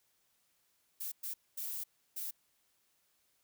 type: noise bursts at uneven times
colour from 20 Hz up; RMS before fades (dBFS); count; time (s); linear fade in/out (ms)
violet; -40; 4; 1-1.12 / 1.23-1.34 / 1.57-1.84 / 2.16-2.31; 10
effects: white hiss -75 dBFS RMS until 3.43 s